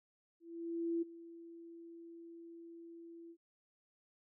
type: tone with ADSR envelope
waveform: sine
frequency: 335.6 Hz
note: E4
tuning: 31 cents sharp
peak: -32 dBFS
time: 0.4-3.37 s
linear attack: 620 ms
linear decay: 14 ms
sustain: -18 dB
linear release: 66 ms
effects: none